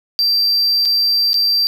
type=tone with dropouts; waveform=triangle; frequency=4699 Hz; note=D8; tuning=in tune; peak=-11 dBFS; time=0.19-1.67 s; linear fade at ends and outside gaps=0 ms; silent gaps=0.852-0.856 / 1.332-1.342 s; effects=none